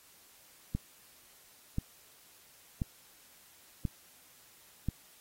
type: click train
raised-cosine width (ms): 5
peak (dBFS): -19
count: 5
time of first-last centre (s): 0.75-4.887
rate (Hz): 0.967
effects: white hiss -60 dBFS RMS until 5.2 s + AAC 48 kbps